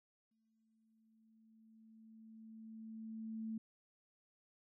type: tone with exponential growth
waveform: sine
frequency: 221.7 Hz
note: A3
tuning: 13 cents sharp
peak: -39 dBFS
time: 0.31-3.58 s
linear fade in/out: 5 ms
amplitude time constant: 710 ms
effects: none